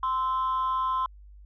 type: tone pair together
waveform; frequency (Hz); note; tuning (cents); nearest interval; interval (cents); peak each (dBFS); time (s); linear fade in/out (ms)
sine; 1038 / 1311.3; C6 / E6; -14 / -9; major third; 405; -23 / -31; 0.03-1.06; 2
effects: tanh soft clip ceiling -21 dBFS + added 50 Hz sine -46 dBFS peak until 1.45 s